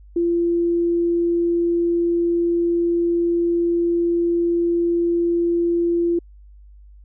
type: tone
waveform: sine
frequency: 342.2 Hz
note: F4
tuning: 35 cents flat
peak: -16 dBFS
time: 0.16-6.19 s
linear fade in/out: 5 ms
effects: added 50 Hz sine -42 dBFS peak until 7.04 s